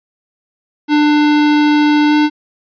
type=tone with pitch glide; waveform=square; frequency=297.7 to 299.9 Hz; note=D4 to D4; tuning=+24 to +36 cents; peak=-9 dBFS; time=0.88-2.3 s; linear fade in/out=50 ms; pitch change=+12 cents; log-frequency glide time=2.08-2.16 s; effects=resampled to 11025 Hz